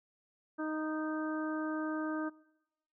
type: harmonic tone with a mistuned harmonic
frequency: 311.1 Hz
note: D#4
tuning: in tune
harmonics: 1 / 2 / 3 / 4 / 5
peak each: -35 / -42 / -46 / -44 / -44 dBFS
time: 0.58-2.3 s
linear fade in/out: 20 ms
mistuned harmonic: 4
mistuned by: -15 cents
effects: noise-tail reverb RT60 1.0 s tail -23 dB re dry